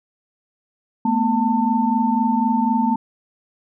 sine tone cluster, 220.9 / 244.9 / 894 Hz, A3 / B3 / A5, +7 / -14 / +27 cents, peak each -20 / -20 / -20 dBFS, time 1.05-2.96 s, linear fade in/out 5 ms, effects none

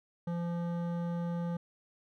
triangle tone with hard clipping, 171.7 Hz, F3, 29 cents flat, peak -34 dBFS, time 0.27-1.57 s, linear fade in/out 5 ms, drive 17 dB, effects none

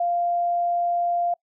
sine tone, 696 Hz, F5, 6 cents flat, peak -20 dBFS, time 0-1.34 s, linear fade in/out 5 ms, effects noise-tail reverb RT60 0.1 s tail -26 dB re dry

